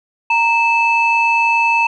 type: tone pair together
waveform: sine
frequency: 928 / 2625 Hz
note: A#5 / E7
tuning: -8 / -8 cents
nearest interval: octave + tritone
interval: 1800 cents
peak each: -13 dBFS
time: 0.3-1.87 s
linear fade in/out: 5 ms
effects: tanh soft clip ceiling -5 dBFS